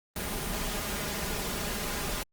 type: noise with comb filter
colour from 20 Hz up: pink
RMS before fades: -33 dBFS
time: 0.16-2.23 s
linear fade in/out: 2 ms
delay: 4.9 ms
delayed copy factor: +0.5
effects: Opus 24 kbps